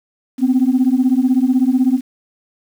sine beating tone pair, 249.1 / 265.1 Hz, B3 / C4, +15 / +23 cents, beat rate 16 Hz, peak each -13 dBFS, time 0.38-2.01 s, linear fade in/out 50 ms, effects tanh soft clip ceiling -6 dBFS + 7-bit

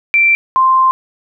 sine tone pair in turn, 2349 / 1046.4 Hz, D7 / C6, 0 / 0 cents, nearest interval octave + major second, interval 1400 cents, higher first, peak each -7 dBFS, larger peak neither, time 0.14-0.35 / 0.56-0.91 s, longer second, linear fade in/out 0 ms, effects none

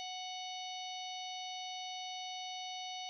harmonic tone, 740 Hz, F#5, in tune, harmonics 1 / 3 / 4 / 5 / 6 / 7 / 8, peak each -44 / -52 / -47 / -48 / -52 / -61 / -53 dBFS, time 0-3.09 s, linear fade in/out 0 ms, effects none

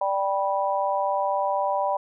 sine chord, G major, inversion second, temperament just, 588 / 784 / 980 Hz, D5 / G5 / B5, +2 / 0 / -14 cents, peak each -26 dBFS, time 0.01-1.97 s, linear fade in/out 5 ms, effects none

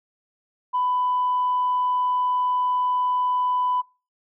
sine tone, 997 Hz, B5, 16 cents sharp, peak -19 dBFS, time 0.73-3.82 s, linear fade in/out 20 ms, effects noise-tail reverb RT60 0.3 s tail -23 dB re dry + tanh soft clip ceiling -15 dBFS

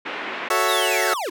white band-pass noise, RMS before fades -30 dBFS, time 0.05-0.49 s, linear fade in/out 10 ms, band 230 to 2600 Hz, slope 24 dB/octave
15% pulse chord, F# minor seventh, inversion none, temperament equal, 370 / 440 / 554.4 / 659.3 Hz, F#4 / A4 / C#5 / E5, 0 / 0 / 0 / 0 cents, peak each -18 dBFS, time 0.5-1.14 s, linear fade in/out 5 ms
square linear sweep, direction down, 3951 to 288.4 Hz, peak -25 dBFS, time 0.68-1.3 s, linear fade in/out 10 ms
effects none

